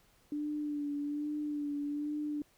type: tone with vibrato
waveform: sine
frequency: 293.7 Hz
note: D4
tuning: in tune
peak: -33 dBFS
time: 0.32-2.42 s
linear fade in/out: 2 ms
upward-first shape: sine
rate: 1.2 Hz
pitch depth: 31 cents each way
effects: pink hiss -67 dBFS RMS until 2.57 s